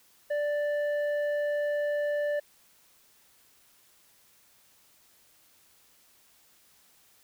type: tone with low-pass filter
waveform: square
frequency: 587.3 Hz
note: D5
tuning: in tune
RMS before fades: -29 dBFS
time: 0.3-2.4 s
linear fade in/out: 10 ms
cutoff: 1300 Hz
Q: 2.8
effects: white hiss -62 dBFS RMS until 7.23 s